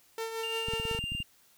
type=tone with tremolo; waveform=sawtooth; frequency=450.8 Hz; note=A4; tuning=42 cents sharp; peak=-28 dBFS; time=0.18-0.99 s; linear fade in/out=2 ms; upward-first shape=triangle; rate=5.8 Hz; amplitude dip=55%
type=tone; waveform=triangle; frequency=2795 Hz; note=F7; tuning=1 cent sharp; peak=-32 dBFS; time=0.43-1.23 s; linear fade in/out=5 ms
type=clicks; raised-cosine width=5 ms; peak=-26 dBFS; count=11; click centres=0.685 / 0.736 / 0.799 / 0.853 / 0.913 / 0.949 / 0.99 / 1.04 / 1.12 / 1.15 / 1.203 s
effects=white hiss -63 dBFS RMS until 1.57 s